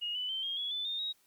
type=tone with pitch steps; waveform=sine; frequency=2871 / 2988 / 3109 / 3236 / 3367 / 3504 / 3647 / 3795 Hz; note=F7 / F#7 / G7 / G#7 / G#7 / A7 / A#7 / A#7; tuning=+47 / +16 / -15 / -46 / +23 / -8 / -39 / +30 cents; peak=-33 dBFS; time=0.01-1.13 s; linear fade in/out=20 ms; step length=140 ms; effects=white hiss -69 dBFS RMS until 1.26 s